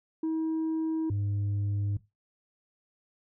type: tone pair in turn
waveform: sine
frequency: 320 / 101.47 Hz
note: D#4 / G#2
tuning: +49 / -40 cents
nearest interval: octave + minor sixth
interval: 1989 cents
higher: first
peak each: -24 dBFS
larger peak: neither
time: 0.23-1.1 / 1.1-1.97 s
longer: neither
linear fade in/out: 5 ms
effects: noise-tail reverb RT60 0.2 s tail -17 dB re dry + tanh soft clip ceiling -26 dBFS